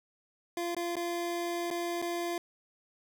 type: tone with dropouts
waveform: 25% pulse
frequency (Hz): 344.8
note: F4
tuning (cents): -22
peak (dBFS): -28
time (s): 0.57-2.38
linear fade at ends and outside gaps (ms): 2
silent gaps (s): 0.748-0.766 / 0.956-0.966 / 1.704-1.71 / 2.018-2.023
effects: none